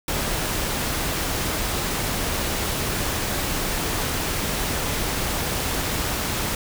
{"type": "noise", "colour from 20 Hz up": "pink", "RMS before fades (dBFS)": -25, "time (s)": [0.08, 6.55], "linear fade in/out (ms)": 2, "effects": []}